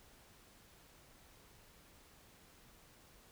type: silence
effects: pink hiss -63 dBFS RMS until 3.31 s